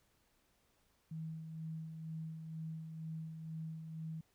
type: tone with tremolo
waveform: sine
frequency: 160 Hz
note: D#3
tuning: 49 cents sharp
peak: -40 dBFS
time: 1.11-4.21 s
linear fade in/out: 5 ms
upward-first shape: sine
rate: 2.1 Hz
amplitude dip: 45%
effects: pink hiss -75 dBFS RMS until 4.34 s